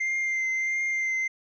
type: tone with vibrato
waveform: triangle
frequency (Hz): 2093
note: C7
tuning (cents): 0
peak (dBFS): -23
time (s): 0-1.28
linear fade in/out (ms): 10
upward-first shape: triangle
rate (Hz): 1.5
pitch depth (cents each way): 21
effects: resampled to 16000 Hz